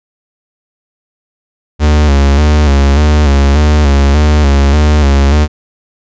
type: tone with vibrato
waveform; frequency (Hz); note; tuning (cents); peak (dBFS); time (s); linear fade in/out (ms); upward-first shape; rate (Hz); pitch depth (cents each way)
45% pulse; 72.4; D2; -24; -5; 1.79-5.48; 50; square; 1.7; 61
effects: resampled to 16000 Hz